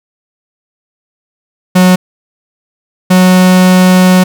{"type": "tone pair in turn", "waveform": "45% pulse", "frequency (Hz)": [183.1, 183.81], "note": ["F#3", "F#3"], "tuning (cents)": [-18, -11], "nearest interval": "unison", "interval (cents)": 7, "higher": "second", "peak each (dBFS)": -3, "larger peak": "neither", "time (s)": [[1.75, 1.96], [3.1, 4.24]], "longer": "second", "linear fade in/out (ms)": 10, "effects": []}